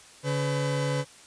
40% pulse tone pair together, 142.33 / 504 Hz, C#3 / B4, +46 / +35 cents, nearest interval octave + minor seventh, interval 2189 cents, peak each -26 / -29 dBFS, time 0.23-1.05 s, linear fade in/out 50 ms, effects white hiss -51 dBFS RMS until 1.26 s + resampled to 22050 Hz

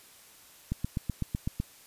click train, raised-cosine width 5 ms, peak -17 dBFS, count 8, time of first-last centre 0.72-1.601 s, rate 7.95 Hz, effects white hiss -55 dBFS RMS until 1.86 s + resampled to 32000 Hz

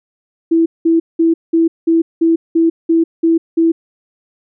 sine tone bursts, 329.6 Hz, E4, in tune, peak -8 dBFS, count 10, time 0.51-3.72 s, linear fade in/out 10 ms, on 150 ms, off 190 ms, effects none

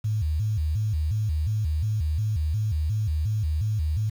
sine tone with vibrato, 91 Hz, F#2, 28 cents flat, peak -22 dBFS, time 0.04-4.1 s, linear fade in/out 10 ms, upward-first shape square, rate 2.8 Hz, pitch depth 290 cents each way, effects 8-bit

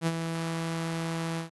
sawtooth tone with ADSR envelope, 164.81 Hz, E3, in tune, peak -19 dBFS, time 0.01-1.5 s, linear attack 58 ms, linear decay 44 ms, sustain -7 dB, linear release 120 ms, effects AAC 32 kbps

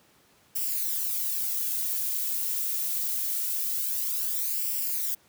violet noise with flanger, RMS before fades -29 dBFS, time 0.55-5.15 s, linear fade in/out 10 ms, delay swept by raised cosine 0.38 to 2.88 ms, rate 0.24 Hz, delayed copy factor +0.6, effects pink hiss -61 dBFS RMS until 5.28 s + high-pass 100 Hz 12 dB/octave

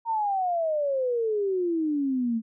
sine exponential sweep, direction down, 932.3 to 220 Hz, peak -23 dBFS, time 0.05-2.42 s, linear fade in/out 50 ms, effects none

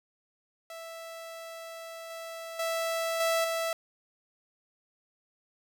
sawtooth tone with level steps, 659.3 Hz, E5, in tune, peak -37 / -35 / -25 / -21 / -25 dBFS, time 0.7-3.73 s, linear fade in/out 2 ms, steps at 2.1 / 2.59 / 3.2 / 3.44 s, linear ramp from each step 5 ms, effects none

